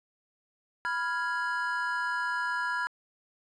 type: chord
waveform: triangle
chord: F diminished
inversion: second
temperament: equal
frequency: 987.8 / 1396.9 / 1661.2 Hz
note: Cb6 / F6 / Ab6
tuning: 0 / 0 / 0 cents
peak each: -31 dBFS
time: 0.85-2.87 s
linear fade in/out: 0 ms
effects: resampled to 24000 Hz